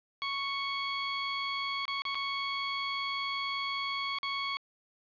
15% pulse tone with dropouts, 1108.7 Hz, C#6, in tune, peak -25 dBFS, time 0.22-4.57 s, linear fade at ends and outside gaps 0 ms, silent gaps 1.854-1.88 / 2.02-2.052 / 2.146-2.153 / 4.186-4.231 s, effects resampled to 11025 Hz + 9-bit

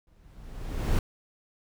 brown noise with exponential growth, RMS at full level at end -21 dBFS, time 0.07-0.99 s, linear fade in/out 2 ms, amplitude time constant 200 ms, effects none

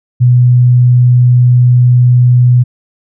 sine tone, 123.6 Hz, B2, 2 cents sharp, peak -3 dBFS, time 0.2-2.64 s, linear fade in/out 20 ms, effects none

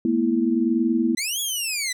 sine chord, A suspended second, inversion none, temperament equal with one note detuned, 220 / 240.9 / 329.6 Hz, A3 / B3 / E4, 0 / -43 / 0 cents, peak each -25 / -21 / -22 dBFS, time 0.05-1.15 s, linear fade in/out 2 ms
15% pulse linear two-way sweep, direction up then down, 1951 to 3390 to 1951 Hz, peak -17 dBFS, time 1.17-1.93 s, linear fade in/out 10 ms, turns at 1.4 s
effects none

